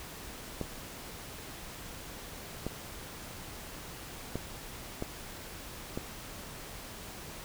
clicks, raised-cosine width 2 ms, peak -20 dBFS, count 5, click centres 0.613 / 2.666 / 4.356 / 5.024 / 5.975 s, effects pink hiss -45 dBFS RMS until 7.44 s

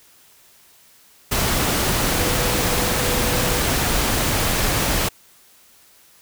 sine tone in noise, 493.9 Hz, B4, in tune, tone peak -28 dBFS, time 2.18-3.61 s, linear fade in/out 10 ms, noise pink, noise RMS -20 dBFS, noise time 1.31-5.09 s, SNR -11 dB, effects white hiss -52 dBFS RMS until 6.21 s

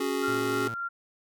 square chord, C# suspended fourth, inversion none, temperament just, 277.2 / 369.6 / 415.8 Hz, C#4 / F#4 / G#4, 0 / -2 / +2 cents, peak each -32 dBFS, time 0-0.68 s, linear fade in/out 5 ms
sine tone with tremolo, 1384 Hz, F6, 16 cents flat, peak -29 dBFS, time 0.22-0.89 s, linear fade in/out 20 ms, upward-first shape sine, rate 3.5 Hz, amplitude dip 35%
sawtooth tone, 114.8 Hz, A#2, 26 cents flat, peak -33 dBFS, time 0.28-0.74 s, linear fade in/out 0 ms
effects none

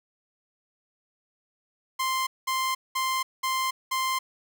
sawtooth tone bursts, 1046.5 Hz, C6, in tune, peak -21 dBFS, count 5, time 1.99-4.19 s, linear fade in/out 10 ms, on 280 ms, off 200 ms, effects none

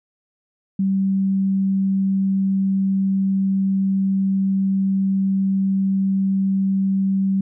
sine tone, 193.4 Hz, G3, 23 cents flat, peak -16 dBFS, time 0.79-7.41 s, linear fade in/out 5 ms, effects none

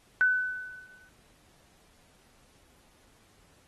sine tone with exponential decay, 1503 Hz, F#6, 27 cents sharp, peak -18 dBFS, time 0.21-1.09 s, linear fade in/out 0 ms, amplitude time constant 190 ms, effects pink hiss -63 dBFS RMS until 3.67 s + AAC 32 kbps

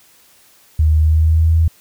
sine tone with pitch glide, 77.78 to 81.51 Hz, D#2 to E2, 0 to -19 cents, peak -9 dBFS, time 0.79-1.68 s, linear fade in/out 5 ms, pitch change +81 cents, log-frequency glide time 0.98-1.55 s, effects white hiss -50 dBFS RMS until 1.8 s

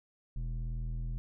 square tone with low-pass filter, 40.75 Hz, E1, 19 cents flat, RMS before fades -36 dBFS, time 0.36-1.18 s, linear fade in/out 0 ms, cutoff 140 Hz, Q 1.6, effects none

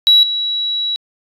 sine tone with level steps, 3900 Hz, B7, 23 cents flat, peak -5 / -16 dBFS, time 0.07-0.96 s, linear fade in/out 0 ms, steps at 0.23 s, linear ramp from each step 2 ms, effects tanh soft clip ceiling -1 dBFS

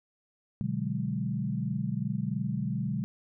sine chord, G# half-diminished seventh, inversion first, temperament equal, 123.47 / 146.83 / 185 / 207.7 Hz, B2 / D3 / F#3 / G#3, 0 / 0 / 0 / 0 cents, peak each -34 dBFS, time 0.61-3.04 s, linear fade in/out 0 ms, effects none

